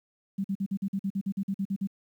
sine tone bursts, 195.6 Hz, G3, 4 cents flat, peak -26 dBFS, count 14, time 0.38-1.873 s, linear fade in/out 10 ms, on 63 ms, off 47 ms, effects 10-bit

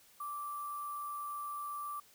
sine tone with sample-and-hold, 1169 Hz, D6, 8 cents flat, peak -38 dBFS, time 0.2-2 s, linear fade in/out 5 ms, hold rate 11025 Hz, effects white hiss -63 dBFS RMS until 2.14 s

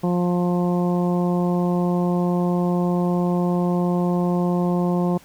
harmonic tone, 176.9 Hz, F3, 23 cents sharp, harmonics 1 / 2 / 3 / 4 / 5 / 6, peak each -19 / -25 / -29 / -31 / -33 / -35 dBFS, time 0.03-5.18 s, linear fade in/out 10 ms, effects pink hiss -50 dBFS RMS until 5.24 s

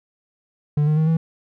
triangle tone with pitch steps, 148 / 152.69 / 157.53 / 162.52 Hz, D3 / D#3 / D#3 / E3, +14 / -32 / +22 / -24 cents, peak -13 dBFS, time 0.77-1.17 s, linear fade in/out 5 ms, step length 100 ms, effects none

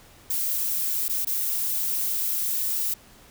violet noise with dropouts, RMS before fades -26 dBFS, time 0.3-2.94 s, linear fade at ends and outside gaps 5 ms, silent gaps 1.083-1.094 / 1.249-1.27 s, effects pink hiss -52 dBFS RMS until 3.3 s

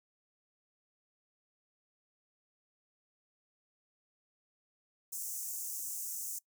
pink high-pass noise, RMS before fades -40 dBFS, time 5.12-6.39 s, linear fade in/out 10 ms, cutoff 6200 Hz, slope 48 dB/octave, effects noise-tail reverb RT60 0.1 s tail -21 dB re dry

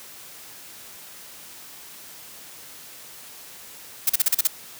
blue noise bursts, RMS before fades -18 dBFS, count 7, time 4.07-4.473 s, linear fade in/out 5 ms, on 25 ms, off 38 ms, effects white hiss -43 dBFS RMS until 4.79 s + high-pass 80 Hz 12 dB/octave

